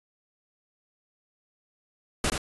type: noise with echo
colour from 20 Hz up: pink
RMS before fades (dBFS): -25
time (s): 2.24-2.3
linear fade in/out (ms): 2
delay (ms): 79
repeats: 1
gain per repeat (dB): -4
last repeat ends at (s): 2.379
effects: resampled to 24000 Hz